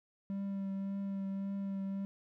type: tone with vibrato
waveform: triangle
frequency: 196 Hz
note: G3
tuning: in tune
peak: -33 dBFS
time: 0.3-2.05 s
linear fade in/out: 0 ms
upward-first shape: triangle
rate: 1.8 Hz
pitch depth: 19 cents each way
effects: none